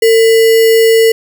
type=tone with sample-and-hold; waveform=sine; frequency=450.7 Hz; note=A4; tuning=42 cents sharp; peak=-4 dBFS; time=0.02-1.12 s; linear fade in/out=5 ms; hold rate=2450 Hz; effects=none